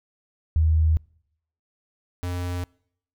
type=tone pair in turn; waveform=sine / square; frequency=79.2 / 88.9 Hz; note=D#2 / F2; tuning=+31 / +31 cents; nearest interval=major second; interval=200 cents; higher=second; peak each=-16 / -27 dBFS; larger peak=first; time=0.56-0.97 / 2.23-2.64 s; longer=neither; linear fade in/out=0 ms; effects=noise-tail reverb RT60 0.7 s tail -26 dB re dry